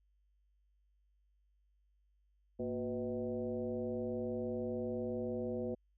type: tone with frequency modulation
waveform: sine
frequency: 365.5 Hz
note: F#4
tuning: 21 cents flat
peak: -35 dBFS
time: 2.59-5.75 s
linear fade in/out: 10 ms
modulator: 133 Hz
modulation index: 1.6
effects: added 50 Hz sine -70 dBFS peak until 5.97 s